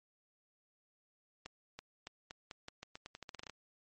accelerating click train, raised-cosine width 0.2 ms, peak -28 dBFS, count 17, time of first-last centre 1.46-3.497 s, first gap 330 ms, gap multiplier 0.85, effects MP3 32 kbps

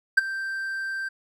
triangle tone with ADSR envelope, 1568 Hz, G6, in tune, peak -9 dBFS, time 0.17-1.09 s, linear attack 10 ms, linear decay 19 ms, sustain -17 dB, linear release 12 ms, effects none

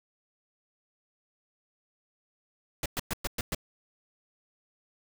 pink noise bursts, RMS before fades -31 dBFS, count 6, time 2.83-3.548 s, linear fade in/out 2 ms, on 28 ms, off 110 ms, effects none

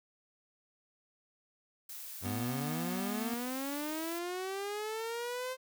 blue noise, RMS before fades -45 dBFS, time 1.89-4.19 s, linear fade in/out 5 ms
sawtooth linear sweep, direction up, 90.1 to 521 Hz, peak -32 dBFS, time 2.21-5.57 s, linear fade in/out 50 ms
square tone with pitch glide, 246.9 to 244.3 Hz, B3 to B3, 0 to -19 cents, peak -38 dBFS, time 2.25-3.34 s, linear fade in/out 2 ms, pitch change -19 cents, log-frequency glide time 2.38-2.46 s
effects none

